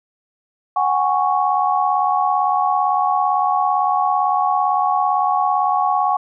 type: chord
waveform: sine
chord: F# suspended second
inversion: none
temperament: equal with one note detuned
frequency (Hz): 740 / 817.8 / 1108.7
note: F#5 / G#5 / C#6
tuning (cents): 0 / -27 / 0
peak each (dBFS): -19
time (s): 0.76-6.17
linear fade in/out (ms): 5
effects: none